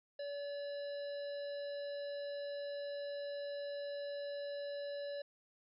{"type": "harmonic tone with a mistuned harmonic", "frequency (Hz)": 572, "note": "D5", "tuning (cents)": -46, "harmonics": [1, 3, 5, 7, 9], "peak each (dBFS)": [-40, -54, -61, -54, -61], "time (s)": [0.19, 5.22], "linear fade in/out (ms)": 5, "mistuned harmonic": 9, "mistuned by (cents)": -21, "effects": []}